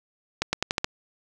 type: accelerating click train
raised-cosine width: 0.2 ms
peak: -6 dBFS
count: 6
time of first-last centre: 0.42-0.844 s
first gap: 110 ms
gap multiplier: 0.87
effects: none